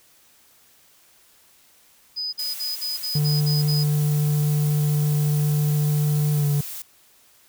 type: tone bursts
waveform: sine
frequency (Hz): 4989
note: D#8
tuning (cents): +4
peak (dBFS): -25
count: 8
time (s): 2.16-3.842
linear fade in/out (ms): 20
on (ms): 170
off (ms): 46
type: noise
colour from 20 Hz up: blue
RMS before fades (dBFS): -34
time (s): 2.39-6.82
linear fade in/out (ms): 2
type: tone with pitch glide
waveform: triangle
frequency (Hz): 148.8 to 144.9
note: D3 to D3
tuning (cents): +23 to -23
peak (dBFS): -16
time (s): 3.15-6.61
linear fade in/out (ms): 5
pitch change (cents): -46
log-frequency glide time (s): 6.35-6.47
effects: white hiss -56 dBFS RMS until 7.48 s